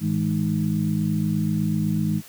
sine tone cluster, 105.7 / 161.3 / 209.5 / 309.3 Hz, G#2 / E3 / G#3 / D#4, +31 / -37 / +15 / -10 cents, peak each -30 / -23 / -24 / -31 dBFS, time 0-2.22 s, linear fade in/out 50 ms, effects white hiss -46 dBFS RMS until 2.28 s

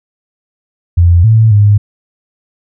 sine tone with pitch steps, 86.4 / 111.4 / 103.3 Hz, F2 / A2 / G#2, -18 / +22 / -9 cents, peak -3 dBFS, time 0.97-1.78 s, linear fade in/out 10 ms, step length 270 ms, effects none

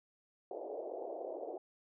pink band-pass noise, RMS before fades -43 dBFS, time 0.51-1.58 s, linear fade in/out 2 ms, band 360 to 720 Hz, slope 48 dB/octave, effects none

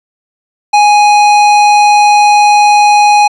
sine tone with hard clipping, 830.6 Hz, G#5, in tune, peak -5 dBFS, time 0.73-3.28 s, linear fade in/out 10 ms, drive 14 dB, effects resampled to 32000 Hz

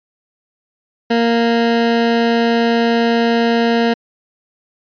20% pulse tone, 232.5 Hz, A#3, 4 cents flat, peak -7 dBFS, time 1.1-3.94 s, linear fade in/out 10 ms, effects resampled to 11025 Hz

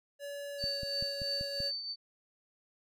square tone with pitch glide, 570 to 560.5 Hz, C#5 to C#5, +48 to +19 cents, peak -40 dBFS, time 0.19-1.72 s, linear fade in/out 50 ms, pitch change -29 cents, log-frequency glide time 0.54-0.68 s
sine tone with tremolo, 4555 Hz, C#8, 46 cents sharp, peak -31 dBFS, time 0.58-1.96 s, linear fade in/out 50 ms, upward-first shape triangle, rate 3 Hz, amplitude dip 65%
click train, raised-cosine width 5 ms, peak -30 dBFS, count 6, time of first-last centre 0.64-1.603 s, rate 5.19 Hz
effects none

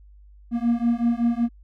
triangle beating tone pair, 233.1 / 238.4 Hz, A#3 / A#3, 0 / +39 cents, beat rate 5.3 Hz, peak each -20 dBFS, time 0.51-1.49 s, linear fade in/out 50 ms, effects added 50 Hz sine -46 dBFS peak until 1.63 s

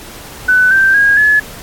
sine tone with pitch steps, 1500 / 1566.4 / 1635.8 / 1708.2 Hz, F#6 / G6 / G#6 / G#6, +23 / -2 / -27 / +48 cents, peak -6 dBFS, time 0.48-1.4 s, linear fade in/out 10 ms, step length 230 ms, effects pink hiss -32 dBFS RMS until 1.62 s + AAC 64 kbps

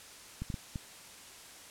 clicks, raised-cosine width 5 ms, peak -24 dBFS, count 4, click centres 0.42 / 0.502 / 0.542 / 0.758 s, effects white hiss -51 dBFS RMS until 1.7 s + low-pass 10000 Hz 12 dB/octave

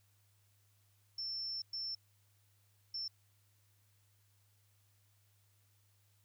sine tone bursts at uneven times, 5370 Hz, E8, 31 cents sharp, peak -38 dBFS, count 3, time 1.18-1.62 / 1.73-1.95 / 2.94-3.08 s, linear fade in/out 5 ms, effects added 101 Hz sine -70 dBFS peak until 6.24 s + white hiss -75 dBFS RMS until 6.24 s

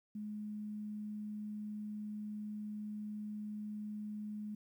sine tone, 210.7 Hz, G#3, 25 cents sharp, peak -40 dBFS, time 0.15-4.55 s, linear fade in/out 5 ms, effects 12-bit

